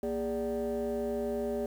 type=tone with frequency modulation; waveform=sine; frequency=408.7 Hz; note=G#4; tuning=28 cents flat; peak=-28 dBFS; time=0.03-1.66 s; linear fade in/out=2 ms; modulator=174 Hz; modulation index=1.2; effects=tanh soft clip ceiling -28 dBFS + 9-bit